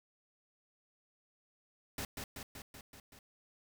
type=noise with echo; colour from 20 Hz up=pink; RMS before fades=-40 dBFS; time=1.98-2.05 s; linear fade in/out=2 ms; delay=190 ms; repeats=6; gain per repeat=-3 dB; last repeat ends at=3.19 s; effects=none